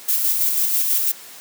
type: noise with tremolo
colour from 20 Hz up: violet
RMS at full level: -18 dBFS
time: 0.08-1.12 s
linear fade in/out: 10 ms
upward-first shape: square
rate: 6.1 Hz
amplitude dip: 30%
effects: white hiss -40 dBFS RMS until 1.4 s + high-pass 200 Hz 12 dB/octave